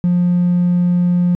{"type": "tone", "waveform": "triangle", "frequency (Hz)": 176.7, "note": "F3", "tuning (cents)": 21, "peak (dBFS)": -8, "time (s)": [0.04, 1.35], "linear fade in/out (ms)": 0, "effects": ["tanh soft clip ceiling -7 dBFS"]}